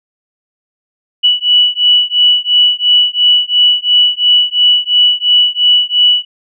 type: beating tone pair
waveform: sine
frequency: 2949 / 2951.9 Hz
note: F#7 / F#7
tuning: -6 / -5 cents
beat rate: 2.9 Hz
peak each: -10 dBFS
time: 1.23-6.25 s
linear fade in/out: 20 ms
effects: none